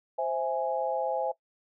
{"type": "chord", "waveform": "sine", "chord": "C augmented", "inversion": "none", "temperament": "equal", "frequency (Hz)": [523.3, 659.3, 830.6], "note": ["C5", "E5", "G#5"], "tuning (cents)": [0, 0, 0], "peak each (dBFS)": -31, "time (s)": [0.18, 1.32], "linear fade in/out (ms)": 10, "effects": ["noise-tail reverb RT60 0.1 s tail -19 dB re dry"]}